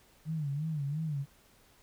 sine tone with vibrato, 149.6 Hz, D3, 32 cents sharp, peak -31 dBFS, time 0.25-1.26 s, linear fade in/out 50 ms, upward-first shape sine, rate 2.9 Hz, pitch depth 130 cents each way, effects pink hiss -63 dBFS RMS until 1.82 s

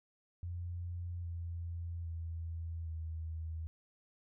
sine tone with pitch steps, 87.31 / 85.02 / 82.79 / 80.62 Hz, F2 / F2 / E2 / E2, 0 / -46 / +8 / -38 cents, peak -38 dBFS, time 0.43-3.67 s, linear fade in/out 0 ms, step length 810 ms, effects none

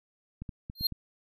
clicks, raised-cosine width 5 ms, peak -26 dBFS, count 5, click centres 0.42 / 0.492 / 0.699 / 0.81 / 0.923 s
square tone with exponential growth, 4203 Hz, C8, 7 cents sharp, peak -21 dBFS, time 0.75-0.87 s, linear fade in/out 5 ms, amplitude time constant 26 ms
effects none

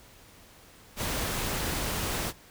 pink noise, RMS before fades -31 dBFS, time 0.96-2.33 s, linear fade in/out 50 ms, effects pink hiss -54 dBFS RMS until 2.5 s

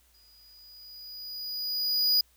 square tone with exponential growth, 4919 Hz, D#8, 21 cents flat, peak -20 dBFS, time 0.14-2.21 s, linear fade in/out 5 ms, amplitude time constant 450 ms, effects added 60 Hz sine -65 dBFS peak until 2.36 s + white hiss -65 dBFS RMS until 2.36 s

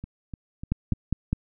two click trains, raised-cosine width 5 ms, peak -11 / -23 dBFS, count 4 / 4, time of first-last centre 0.72-1.33 / 0.04-0.933 s, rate 4.92 / 3.36 Hz, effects none

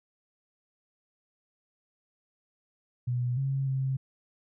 sine tone with pitch steps, 123.1 / 135.8 / 133.2 Hz, B2 / C#3 / C3, -5 / -35 / +31 cents, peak -26 dBFS, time 3.07-3.97 s, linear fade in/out 10 ms, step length 300 ms, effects none

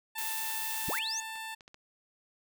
15% pulse tone, 887 Hz, A5, 14 cents sharp, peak -32 dBFS, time 0.15-1.55 s, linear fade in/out 10 ms
blue noise, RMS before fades -36 dBFS, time 0.18-0.99 s, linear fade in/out 2 ms
sine linear sweep, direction up, 38.89 to 6770 Hz, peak -32 dBFS, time 0.88-1.2 s, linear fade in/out 0 ms
clicks, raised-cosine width 0.2 ms, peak -34 dBFS, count 4, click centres 1.357 / 1.608 / 1.679 / 1.744 s
effects none

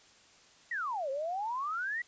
sine exponential two-way sweep, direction down then up, 1975.5 to 523.3 to 1975.5 Hz, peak -32 dBFS, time 0.71-2.02 s, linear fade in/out 5 ms, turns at 1.1 s, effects white hiss -60 dBFS RMS until 2.07 s + resampled to 16000 Hz

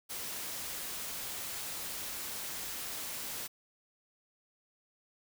white noise, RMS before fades -40 dBFS, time 0.09-3.48 s, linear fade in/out 20 ms, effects none

